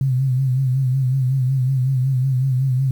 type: tone with vibrato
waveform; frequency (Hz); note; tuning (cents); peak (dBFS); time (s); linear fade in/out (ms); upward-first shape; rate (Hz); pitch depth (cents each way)
sine; 130.81; C3; 0; -15; 0.01-2.91; 2; sine; 5.4; 70
effects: 8-bit